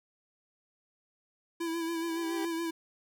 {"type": "tone with vibrato", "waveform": "square", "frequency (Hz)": 332.2, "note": "E4", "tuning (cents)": 13, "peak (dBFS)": -32, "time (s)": [1.6, 2.71], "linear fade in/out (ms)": 10, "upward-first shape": "sine", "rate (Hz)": 7.1, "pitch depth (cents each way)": 35}
{"type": "tone with exponential growth", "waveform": "30% pulse", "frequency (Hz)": 392, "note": "G4", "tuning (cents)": 0, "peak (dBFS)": -32, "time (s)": [1.66, 2.45], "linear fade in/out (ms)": 2, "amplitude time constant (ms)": 170}
{"effects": []}